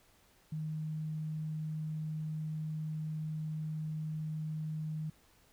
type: tone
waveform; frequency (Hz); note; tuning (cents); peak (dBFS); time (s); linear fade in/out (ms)
sine; 155.56; D#3; 0; -35; 0.52-5.1; 5
effects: pink hiss -66 dBFS RMS until 5.52 s